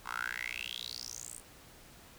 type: tone with high-pass filter sweep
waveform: 10% pulse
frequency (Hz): 59.7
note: A#1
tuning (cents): +42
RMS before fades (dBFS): -41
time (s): 0.04-1.42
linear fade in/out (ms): 50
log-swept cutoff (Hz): 1100 to 9400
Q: 8
effects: pink hiss -56 dBFS RMS until 2.18 s